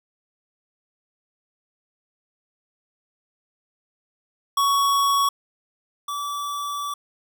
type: tone pair in turn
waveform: square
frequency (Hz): 1118 / 1154.1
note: C#6 / D6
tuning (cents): +14 / -31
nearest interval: minor second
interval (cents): 55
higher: second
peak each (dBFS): -18 / -27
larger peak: first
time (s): 4.57-5.29 / 6.08-6.94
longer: second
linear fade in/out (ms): 5
effects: none